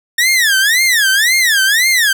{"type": "tone with vibrato", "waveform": "sawtooth", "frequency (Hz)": 1808, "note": "A6", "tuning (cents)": 47, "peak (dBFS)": -6, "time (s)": [0.18, 2.13], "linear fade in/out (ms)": 5, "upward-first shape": "sine", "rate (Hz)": 1.9, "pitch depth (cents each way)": 280, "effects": []}